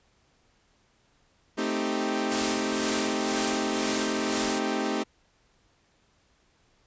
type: chord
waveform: sawtooth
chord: A half-diminished seventh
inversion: none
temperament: equal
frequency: 220 / 261.6 / 311.1 / 392 Hz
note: A3 / C4 / Eb4 / G4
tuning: 0 / 0 / 0 / 0 cents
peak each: -28 dBFS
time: 1.57-5.04 s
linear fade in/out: 20 ms
type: noise with tremolo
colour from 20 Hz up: white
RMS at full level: -29 dBFS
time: 2.3-4.6 s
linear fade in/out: 20 ms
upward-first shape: sine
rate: 2 Hz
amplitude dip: 55%
effects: pink hiss -66 dBFS RMS until 6.86 s + resampled to 16000 Hz